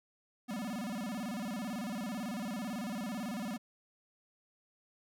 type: tone with vibrato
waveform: square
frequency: 220 Hz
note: A3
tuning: in tune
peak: -37 dBFS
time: 0.48-3.58 s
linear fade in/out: 20 ms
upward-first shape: square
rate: 18 Hz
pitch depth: 200 cents each way
effects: none